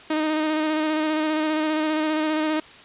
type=tone with vibrato; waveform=sawtooth; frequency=310 Hz; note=D#4; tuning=6 cents flat; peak=-17 dBFS; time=0.1-2.6 s; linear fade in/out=5 ms; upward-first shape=square; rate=15 Hz; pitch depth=19 cents each way; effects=white hiss -45 dBFS RMS until 2.84 s + resampled to 8000 Hz